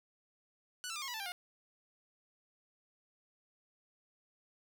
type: tone with pitch steps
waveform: 10% pulse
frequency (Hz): 1480 / 1333.9 / 1202.1 / 1083.4 / 976.4 / 880 / 793.1 / 714.8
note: F#6 / E6 / D6 / C#6 / B5 / A5 / G5 / F5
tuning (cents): 0 / +20 / +40 / -40 / -20 / 0 / +20 / +40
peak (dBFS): -31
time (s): 0.84-1.32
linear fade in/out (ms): 0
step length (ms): 60
effects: none